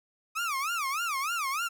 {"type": "tone with vibrato", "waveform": "30% pulse", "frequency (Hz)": 1225, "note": "D#6", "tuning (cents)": -27, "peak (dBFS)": -26, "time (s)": [0.35, 1.69], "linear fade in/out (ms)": 20, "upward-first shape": "sine", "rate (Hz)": 3.3, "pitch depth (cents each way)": 250, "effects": []}